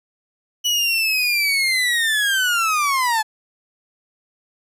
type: linear sweep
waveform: 30% pulse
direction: down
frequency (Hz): 2960 to 850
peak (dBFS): -14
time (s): 0.64-3.23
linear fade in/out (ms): 20
effects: resampled to 32000 Hz